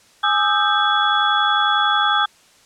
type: tone cluster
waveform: sine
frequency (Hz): 832 / 1216 / 1307 / 1567 / 3384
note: G#5 / D#6 / E6 / G6 / G#7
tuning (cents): +3 / -40 / -15 / -1 / +32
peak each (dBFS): -21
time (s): 0.23-2.26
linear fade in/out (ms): 10
effects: white hiss -52 dBFS RMS until 2.65 s + low-pass 8000 Hz 12 dB/octave